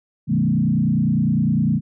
sine tone with frequency modulation, 185 Hz, F#3, in tune, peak -15 dBFS, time 0.27-1.81 s, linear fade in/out 50 ms, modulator 29.9 Hz, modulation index 1.9, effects none

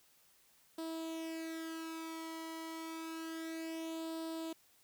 sawtooth tone with flanger, 324.8 Hz, E4, 26 cents flat, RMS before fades -43 dBFS, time 0.78-4.53 s, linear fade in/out 5 ms, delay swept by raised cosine 0.23 to 0.97 ms, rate 0.29 Hz, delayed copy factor +0.65, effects white hiss -68 dBFS RMS until 4.83 s

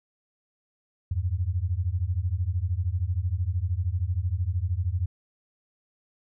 sine beating tone pair, 83.4 / 96.4 Hz, E2 / G2, +21 / -28 cents, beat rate 13 Hz, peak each -27 dBFS, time 1.11-5.06 s, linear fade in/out 5 ms, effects none

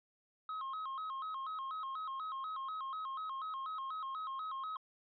triangle tone with vibrato, 1168 Hz, D6, 10 cents flat, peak -37 dBFS, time 0.49-4.77 s, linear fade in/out 2 ms, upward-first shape square, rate 4.1 Hz, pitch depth 150 cents each way, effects resampled to 11025 Hz

